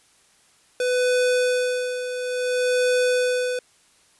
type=tone with tremolo; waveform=square; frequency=499.2 Hz; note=B4; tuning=19 cents sharp; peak=-18 dBFS; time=0.8-3.59 s; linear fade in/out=2 ms; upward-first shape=sine; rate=0.58 Hz; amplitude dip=65%; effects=white hiss -58 dBFS RMS until 4.19 s + resampled to 24000 Hz